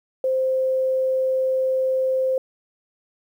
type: tone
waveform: sine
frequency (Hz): 522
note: C5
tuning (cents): -4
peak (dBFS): -18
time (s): 0.24-2.38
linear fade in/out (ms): 2
effects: 9-bit